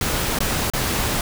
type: noise with dropouts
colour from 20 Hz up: pink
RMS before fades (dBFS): -22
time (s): 0.01-1.21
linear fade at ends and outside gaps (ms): 2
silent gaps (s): 0.388-0.404 / 0.701-0.735
effects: none